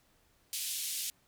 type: band-pass noise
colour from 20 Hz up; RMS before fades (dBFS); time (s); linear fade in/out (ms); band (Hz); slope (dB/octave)
white; -37; 0.53-1.1; 0; 2700 to 13000; 24
effects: pink hiss -69 dBFS RMS until 1.27 s

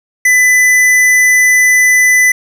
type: tone with hard clipping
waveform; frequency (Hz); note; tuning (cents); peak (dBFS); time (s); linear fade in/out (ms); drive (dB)
sine; 2000; B6; +21; -7; 0.25-2.32; 5; 13
effects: none

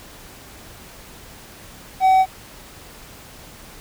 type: tone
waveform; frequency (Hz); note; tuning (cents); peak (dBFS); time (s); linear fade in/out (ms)
triangle; 757; F#5; +39; -9; 2-2.26; 50
effects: pink hiss -42 dBFS RMS until 3.8 s

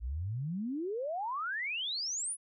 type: exponential sweep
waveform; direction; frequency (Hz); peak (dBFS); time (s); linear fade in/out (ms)
sine; up; 54.2 to 10548; -33; 0-2.37; 50
effects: none

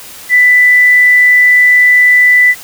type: tone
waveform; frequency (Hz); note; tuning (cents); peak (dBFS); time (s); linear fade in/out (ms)
sine; 1986; B6; +9; -3; 0.29-2.55; 50
effects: white hiss -31 dBFS RMS until 2.63 s

